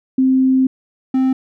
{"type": "tone pair in turn", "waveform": ["sine", "triangle"], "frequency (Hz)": [261.6, 261.6], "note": ["C4", "C4"], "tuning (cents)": [0, 0], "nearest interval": "unison", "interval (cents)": 0, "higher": "neither", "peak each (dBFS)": -10, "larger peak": "neither", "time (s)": [[0.18, 0.67], [1.14, 1.33]], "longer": "first", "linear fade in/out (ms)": 5, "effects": []}